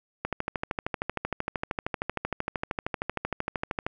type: click train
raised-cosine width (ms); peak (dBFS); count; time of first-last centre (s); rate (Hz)
0.5; -13; 48; 0.25-3.865; 13
effects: none